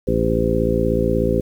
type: harmonic tone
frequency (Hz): 56.5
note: A1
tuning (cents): +47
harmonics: 1 / 2 / 3 / 4 / 5 / 6 / 7 / 9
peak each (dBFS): -24 / -25 / -24 / -24 / -26 / -26 / -22 / -22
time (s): 0.07-1.41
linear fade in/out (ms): 10
effects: 8-bit